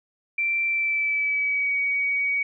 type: tone with pitch glide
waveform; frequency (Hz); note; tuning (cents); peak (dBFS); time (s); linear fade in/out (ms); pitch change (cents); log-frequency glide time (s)
sine; 2349 to 2256; D7 to C#7; 0 to +30; -21; 0.38-2.43; 5; -70; 0.65-1.75
effects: none